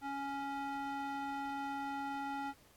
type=tone with band-pass filter; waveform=square; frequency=278.1 Hz; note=C#4; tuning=6 cents sharp; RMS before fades=-40 dBFS; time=0.01-2.54 s; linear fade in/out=50 ms; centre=980 Hz; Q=1.5; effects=pink hiss -65 dBFS RMS until 2.76 s + AAC 64 kbps